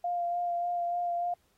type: tone with vibrato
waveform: sine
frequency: 698.5 Hz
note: F5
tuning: in tune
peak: -28 dBFS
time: 0.04-1.34 s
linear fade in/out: 5 ms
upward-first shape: sine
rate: 3.4 Hz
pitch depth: 16 cents each way
effects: pink hiss -71 dBFS RMS until 1.57 s + AAC 48 kbps